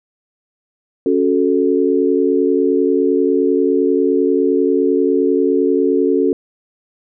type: chord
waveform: sine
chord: F# minor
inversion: second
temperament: equal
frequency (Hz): 277.2 / 370 / 440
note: C#4 / F#4 / A4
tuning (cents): 0 / 0 / 0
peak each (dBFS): -16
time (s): 1.06-6.33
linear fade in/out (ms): 2
effects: none